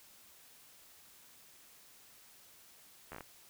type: slowing click train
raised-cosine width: 0.5 ms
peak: -30 dBFS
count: 6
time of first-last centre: 3.12-3.208 s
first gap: 12 ms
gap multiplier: 1.19
effects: white hiss -60 dBFS RMS until 3.49 s